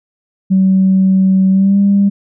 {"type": "tone with pitch glide", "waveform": "sine", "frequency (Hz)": [190, 199.56], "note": ["F#3", "G3"], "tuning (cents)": [46, 31], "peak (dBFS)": -6, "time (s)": [0.5, 2.1], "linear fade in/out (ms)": 20, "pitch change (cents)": 85, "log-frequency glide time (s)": [1.5, 1.78], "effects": ["tanh soft clip ceiling -2 dBFS"]}